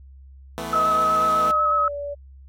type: chord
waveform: 10% pulse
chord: E suspended fourth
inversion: none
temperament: equal with one note detuned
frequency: 164.81 / 220 / 249.5 Hz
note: E3 / A3 / B3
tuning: 0 / 0 / +18 cents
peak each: -25 dBFS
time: 0.58-1.51 s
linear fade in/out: 0 ms
type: tone with vibrato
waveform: sine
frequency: 1282 Hz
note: E6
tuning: 49 cents flat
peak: -17 dBFS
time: 0.73-1.88 s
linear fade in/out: 2 ms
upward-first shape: square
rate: 8.1 Hz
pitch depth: 18 cents each way
type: tone with pitch glide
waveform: sine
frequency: 630 to 574.4 Hz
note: D#5 to D5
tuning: +21 to -39 cents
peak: -27 dBFS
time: 0.74-2.15 s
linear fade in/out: 20 ms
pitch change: -160 cents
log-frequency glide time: 1.27-1.94 s
effects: added 67 Hz sine -42 dBFS peak until 2.48 s + AAC 64 kbps